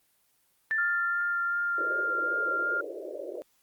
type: tone with exponential decay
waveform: sine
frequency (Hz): 1770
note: A6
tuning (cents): +10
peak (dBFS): -24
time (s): 0.71-2.32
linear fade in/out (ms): 0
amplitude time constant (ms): 350
type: tone with vibrato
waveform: sine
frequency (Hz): 1396.9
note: F6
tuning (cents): 0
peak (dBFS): -26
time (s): 0.78-2.81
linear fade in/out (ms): 5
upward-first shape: sine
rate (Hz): 2.7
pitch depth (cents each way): 11
type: band-pass noise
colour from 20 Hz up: white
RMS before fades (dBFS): -38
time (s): 1.78-3.42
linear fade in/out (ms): 0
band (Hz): 320 to 620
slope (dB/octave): 96
effects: white hiss -69 dBFS RMS until 3.62 s + Opus 24 kbps